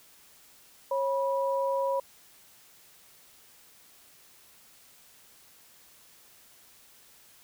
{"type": "tone pair together", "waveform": "sine", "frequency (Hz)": [545.9, 976], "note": ["C#5", "B5"], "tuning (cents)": [-27, -21], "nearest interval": "minor seventh", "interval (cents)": 1006, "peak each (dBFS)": [-27, -30], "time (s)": [0.91, 2], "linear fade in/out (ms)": 5, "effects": ["white hiss -57 dBFS RMS until 7.43 s"]}